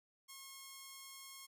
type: tone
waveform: 5% pulse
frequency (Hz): 1082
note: C#6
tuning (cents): -42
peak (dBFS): -39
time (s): 0.28-1.47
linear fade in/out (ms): 20
effects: none